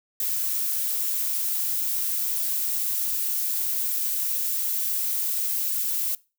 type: noise with high-pass filter sweep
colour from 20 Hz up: violet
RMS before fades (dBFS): -26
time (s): 0.2-6.15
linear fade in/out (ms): 2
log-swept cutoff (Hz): 1100 to 290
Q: 1.3
effects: noise-tail reverb RT60 0.3 s tail -22 dB re dry